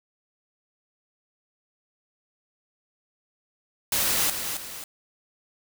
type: noise with echo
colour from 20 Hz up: white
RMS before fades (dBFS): -24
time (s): 3.92-4.3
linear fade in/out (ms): 2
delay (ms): 270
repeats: 2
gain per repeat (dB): -7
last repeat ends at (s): 4.84
effects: none